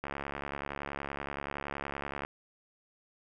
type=click train; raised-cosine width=0.5 ms; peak=-21 dBFS; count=157; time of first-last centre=0.04-2.25 s; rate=70.6 Hz; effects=none